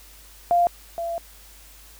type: tone pair in turn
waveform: sine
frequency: 697 / 677.5 Hz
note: F5 / E5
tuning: -4 / +47 cents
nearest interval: unison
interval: 49 cents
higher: first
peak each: -15 / -25 dBFS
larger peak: first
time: 0.51-0.67 / 0.98-1.18 s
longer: second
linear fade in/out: 0 ms
effects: added 50 Hz sine -49 dBFS peak until 1.99 s + white hiss -49 dBFS RMS until 1.99 s